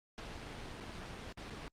pink noise with dropouts, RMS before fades -45 dBFS, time 0.18-1.68 s, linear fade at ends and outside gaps 0 ms, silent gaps 0.801-0.807 / 1.325-1.374 / 1.5-1.506 s, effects low-pass 5000 Hz 12 dB/octave + Opus 48 kbps

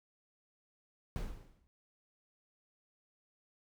brown noise with exponential decay, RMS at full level -34 dBFS, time 1.16-1.67 s, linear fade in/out 0 ms, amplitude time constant 110 ms, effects none

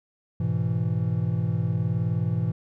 triangle chord, E major, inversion first, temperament equal with one note detuned, 104.31 / 123.47 / 164.81 Hz, G#2 / B2 / E3, +8 / 0 / 0 cents, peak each -25 dBFS, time 0.4-2.52 s, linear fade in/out 5 ms, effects none

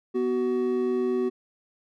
triangle tone pair together, 246.9 / 375.4 Hz, B3 / F#4, 0 / +25 cents, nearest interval perfect fifth, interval 725 cents, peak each -26 / -22 dBFS, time 0.14-1.3 s, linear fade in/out 20 ms, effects none

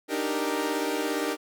sawtooth chord, Eb major seventh, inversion third, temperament equal, 293.7 / 311.1 / 392 / 466.2 Hz, D4 / Eb4 / G4 / Bb4, 0 / 0 / 0 / 0 cents, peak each -28 dBFS, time 0.08-1.37 s, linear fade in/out 50 ms, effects none

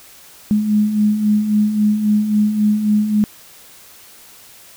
sine beating tone pair, 207.7 / 211.4 Hz, G#3 / G#3, 0 / +31 cents, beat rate 3.7 Hz, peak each -21 / -13 dBFS, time 0.51-3.24 s, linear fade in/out 0 ms, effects white hiss -43 dBFS RMS until 4.76 s

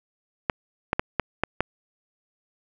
clicks, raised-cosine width 0.5 ms, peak -6 dBFS, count 6, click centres 0.498 / 0.931 / 0.995 / 1.197 / 1.436 / 1.606 s, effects none

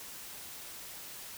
silence, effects white hiss -46 dBFS RMS until 1.37 s

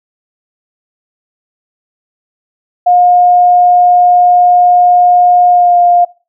sine tone with pitch glide, 714 to 703.8 Hz, F5 to F5, +38 to +13 cents, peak -4 dBFS, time 2.86-6.05 s, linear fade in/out 10 ms, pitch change -25 cents, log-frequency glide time 5.49-5.78 s, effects noise-tail reverb RT60 0.3 s tail -20 dB re dry

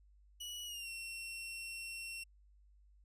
sawtooth tone with pitch glide, 2932 to 2720 Hz, F#7 to F7, -16 to -46 cents, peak -40 dBFS, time 0.4-2.24 s, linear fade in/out 10 ms, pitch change -130 cents, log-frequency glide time 0.65-0.89 s, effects added 50 Hz sine -62 dBFS peak until 3.04 s + resampled to 32000 Hz

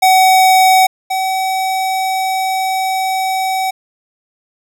square tone pair in turn, 753 / 759.1 Hz, F#5 / F#5, +30 / +44 cents, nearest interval unison, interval 14 cents, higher second, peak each -7 / -15 dBFS, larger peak first, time 0.02-0.87 / 1.1-3.71 s, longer second, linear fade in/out 10 ms, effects none

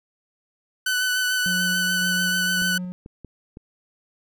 sawtooth tone with vibrato, 1500 Hz, F#6, 23 cents sharp, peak -17 dBFS, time 0.86-2.78 s, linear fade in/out 5 ms, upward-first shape sine, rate 6.8 Hz, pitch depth 20 cents each way
triangle tone with tremolo, 180.7 Hz, F#3, 41 cents flat, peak -25 dBFS, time 1.46-2.92 s, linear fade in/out 0 ms, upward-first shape square, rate 1.8 Hz, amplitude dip 25%
clicks, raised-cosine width 3 ms, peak -26 dBFS, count 4, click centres 2.62 / 3.061 / 3.247 / 3.571 s
effects none

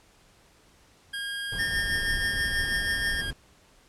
25% pulse tone, 1620 Hz, G#6, 43 cents flat, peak -27 dBFS, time 1.13-3.31 s, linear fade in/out 10 ms
brown noise, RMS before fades -35 dBFS, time 1.52-3.33 s, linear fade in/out 2 ms
square tone with tremolo, 1813 Hz, A#6, 49 cents flat, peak -25 dBFS, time 1.58-3.22 s, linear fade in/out 20 ms, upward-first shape triangle, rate 6.2 Hz, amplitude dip 60%
effects pink hiss -59 dBFS RMS until 3.88 s + low-pass 10000 Hz 12 dB/octave

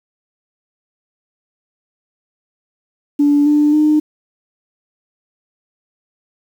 sine tone with pitch steps, 289.5 / 296.6 / 303.9 Hz, D4 / D4 / D#4, -25 / +17 / -41 cents, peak -8 dBFS, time 3.19-4 s, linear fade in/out 10 ms, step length 270 ms, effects tanh soft clip ceiling -4 dBFS + 7-bit

